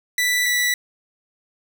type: tone pair in turn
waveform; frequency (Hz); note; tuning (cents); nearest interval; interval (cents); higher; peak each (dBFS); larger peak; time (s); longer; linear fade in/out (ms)
sawtooth; 1975.5 / 1964.1; B6 / B6; 0 / -10; unison; 10; first; -14; neither; 0.18-0.46 / 0.46-0.74; neither; 2
effects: none